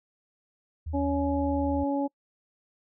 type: tone with pitch glide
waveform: sine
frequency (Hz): 79 to 78.09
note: D#2 to D#2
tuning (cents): +27 to +7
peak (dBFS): -31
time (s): 0.86-1.84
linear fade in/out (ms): 10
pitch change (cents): -20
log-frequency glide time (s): 1.08-1.44
type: harmonic tone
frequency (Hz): 280.6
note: C#4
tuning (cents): +21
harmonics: 1 / 2 / 3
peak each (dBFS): -26 / -31 / -33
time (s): 0.93-2.08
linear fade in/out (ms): 20
effects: noise-tail reverb RT60 0.1 s tail -26 dB re dry